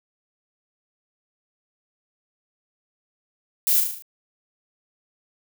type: noise with echo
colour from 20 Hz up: violet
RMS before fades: -20 dBFS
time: 3.67-3.8 s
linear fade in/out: 0 ms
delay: 37 ms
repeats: 6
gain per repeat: -4 dB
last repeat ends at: 4.022 s
effects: none